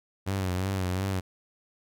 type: tone with vibrato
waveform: sawtooth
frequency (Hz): 94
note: F#2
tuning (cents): +28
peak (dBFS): -23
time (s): 0.26-1.21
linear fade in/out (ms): 20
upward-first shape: sine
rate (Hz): 2.8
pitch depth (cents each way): 70
effects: none